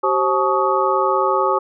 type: tone cluster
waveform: sine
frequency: 384 / 533 / 862 / 1121 / 1252 Hz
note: G4 / C5 / A5 / C#6 / D#6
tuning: -36 / +32 / -36 / +19 / +10 cents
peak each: -21 dBFS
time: 0.03-1.59 s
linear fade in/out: 10 ms
effects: none